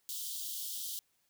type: high-pass noise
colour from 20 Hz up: white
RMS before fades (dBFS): -40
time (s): 0.09-0.99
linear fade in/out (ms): 0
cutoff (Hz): 3000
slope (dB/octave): 96
effects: white hiss -75 dBFS RMS until 1.29 s